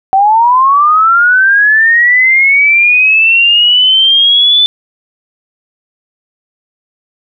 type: linear sweep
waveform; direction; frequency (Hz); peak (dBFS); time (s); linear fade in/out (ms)
sine; up; 754 to 3520; -4; 0.13-4.66; 0
effects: none